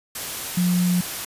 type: tone in noise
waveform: sine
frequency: 178.6 Hz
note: F3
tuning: 39 cents sharp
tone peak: -17 dBFS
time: 0.57-1.01 s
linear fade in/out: 5 ms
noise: white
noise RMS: -30 dBFS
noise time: 0.15-1.25 s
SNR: +10 dB
effects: resampled to 32000 Hz